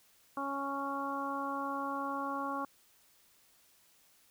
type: harmonic tone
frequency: 277.2 Hz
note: C#4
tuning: in tune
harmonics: 1 / 2 / 3 / 4 / 5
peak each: -40 / -43 / -41 / -37 / -44 dBFS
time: 0.37-2.65 s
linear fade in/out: 2 ms
effects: white hiss -66 dBFS RMS until 4.3 s